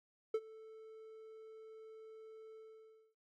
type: tone with ADSR envelope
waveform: triangle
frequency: 440.5 Hz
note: A4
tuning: 2 cents sharp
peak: -27 dBFS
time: 0.34-3.15 s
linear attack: 5 ms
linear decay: 51 ms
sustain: -22 dB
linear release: 600 ms
effects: noise-tail reverb RT60 0.1 s tail -21 dB re dry + AAC 64 kbps